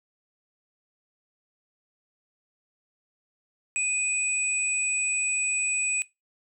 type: tone pair together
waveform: sine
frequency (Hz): 2489 / 7902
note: D#7 / B8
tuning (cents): 0 / 0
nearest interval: octave + minor sixth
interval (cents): 2000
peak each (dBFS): -26 / -27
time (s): 3.76-6.02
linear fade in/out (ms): 0
effects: noise-tail reverb RT60 0.2 s tail -20 dB re dry